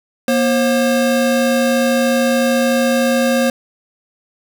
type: tone pair together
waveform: square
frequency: 238.3 / 535 Hz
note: A#3 / C5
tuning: +38 / +38 cents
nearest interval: octave + major second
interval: 1400 cents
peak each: -16 dBFS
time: 0.28-3.5 s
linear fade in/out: 2 ms
effects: none